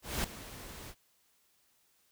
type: noise with ADSR envelope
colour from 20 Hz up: pink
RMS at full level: -32 dBFS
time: 0.02-0.95 s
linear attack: 220 ms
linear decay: 5 ms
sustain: -15 dB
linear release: 59 ms
effects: white hiss -71 dBFS RMS until 2.11 s